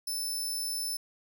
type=tone; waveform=20% pulse; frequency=5280 Hz; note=E8; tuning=2 cents sharp; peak=-26 dBFS; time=0.07-0.97 s; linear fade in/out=5 ms; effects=none